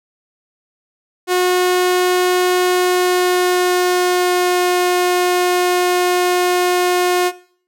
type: tone with pitch glide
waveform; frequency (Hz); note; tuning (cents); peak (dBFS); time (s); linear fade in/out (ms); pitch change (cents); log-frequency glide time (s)
sawtooth; 362.4 to 358.9; F#4 to F4; -36 to +47; -9; 1.27-7.32; 50; -17; 2.63-4.67
effects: noise-tail reverb RT60 0.5 s tail -18 dB re dry